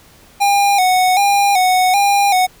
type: tone with vibrato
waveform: square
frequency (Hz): 771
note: G5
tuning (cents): -29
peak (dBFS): -11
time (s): 0.4-2.47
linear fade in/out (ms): 20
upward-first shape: square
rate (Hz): 1.3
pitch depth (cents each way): 75
effects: pink hiss -46 dBFS RMS until 2.6 s